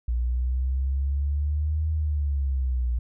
sine exponential two-way sweep, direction up then down, 59 to 78.9 to 59 Hz, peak -22 dBFS, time 0.08-2.99 s, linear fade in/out 5 ms, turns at 1.91 s, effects none

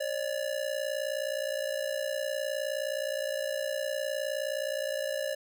square ring-modulated tone, 575 Hz, D5, 37 cents flat, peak -28 dBFS, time 0-5.35 s, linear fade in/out 10 ms, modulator 29.7 Hz, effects none

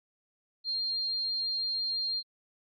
sine tone, 4202 Hz, C8, 7 cents sharp, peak -29 dBFS, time 0.64-2.23 s, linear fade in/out 50 ms, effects AAC 48 kbps

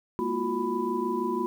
sine tone cluster, 208 / 239.1 / 339.1 / 365.3 / 993 Hz, G#3 / A#3 / E4 / F#4 / B5, +3 / +44 / +49 / -22 / +9 cents, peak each -37 / -32 / -33 / -30 / -31 dBFS, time 0.19-1.46 s, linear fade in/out 0 ms, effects 9-bit

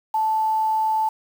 sine tone with quantisation, 876 Hz, A5, 8 cents flat, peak -18 dBFS, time 0.14-1.09 s, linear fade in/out 5 ms, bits 7, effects none

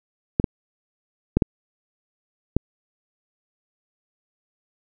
clicks, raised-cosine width 3 ms, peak -4 dBFS, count 5, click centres 0.399 / 0.442 / 1.37 / 1.422 / 2.566 s, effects none

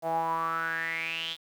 sawtooth tone with band-pass filter sweep, 163.9 Hz, E3, 10 cents flat, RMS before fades -31 dBFS, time 0.02-1.37 s, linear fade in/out 50 ms, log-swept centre 690 to 3500 Hz, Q 8.6, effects 9-bit

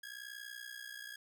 sawtooth ring-modulated tone, 1653 Hz, G#6, 9 cents flat, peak -39 dBFS, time 0.03-1.16 s, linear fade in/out 5 ms, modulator 30.4 Hz, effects none

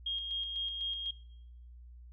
sine tone with tremolo, 3244 Hz, G#7, 41 cents flat, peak -32 dBFS, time 0.06-1.11 s, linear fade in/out 5 ms, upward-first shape square, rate 4 Hz, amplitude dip 35%, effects noise-tail reverb RT60 0.9 s tail -23 dB re dry + added 60 Hz sine -49 dBFS peak until 2.12 s

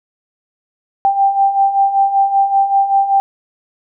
sine beating tone pair, 784 / 789.2 Hz, G5 / G5, 0 / +11 cents, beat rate 5.2 Hz, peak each -17 / -11 dBFS, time 1.05-3.2 s, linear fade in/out 0 ms, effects none

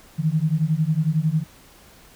sine beating tone pair, 151.7 / 162.7 Hz, D#3 / E3, -44 / -22 cents, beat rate 11 Hz, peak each -21 dBFS, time 0.18-1.44 s, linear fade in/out 20 ms, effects pink hiss -50 dBFS RMS until 2.15 s

